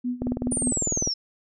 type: tone with tremolo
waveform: sine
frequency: 246.9 Hz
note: B3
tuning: in tune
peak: -23 dBFS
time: 0.04-0.72 s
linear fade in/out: 10 ms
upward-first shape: sine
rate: 5.1 Hz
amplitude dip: 85%
type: click train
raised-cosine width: 2 ms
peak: -14 dBFS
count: 18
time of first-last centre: 0.22-1.074 s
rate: 19.9 Hz
type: linear sweep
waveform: sine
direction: down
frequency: 9397 to 5274 Hz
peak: -24 dBFS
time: 0.51-1.14 s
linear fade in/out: 10 ms
effects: none